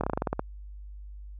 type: slowing click train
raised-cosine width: 1 ms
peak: -13 dBFS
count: 10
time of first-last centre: 0.01-0.394 s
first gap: 26 ms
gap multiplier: 1.12
effects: added 50 Hz sine -40 dBFS peak until 1.39 s